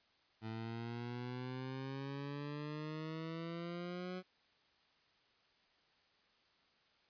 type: exponential sweep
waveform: 20% pulse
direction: up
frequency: 110.1 to 185 Hz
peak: -37 dBFS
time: 0.41-4.23 s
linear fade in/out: 50 ms
effects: white hiss -72 dBFS RMS until 7.09 s + resampled to 11025 Hz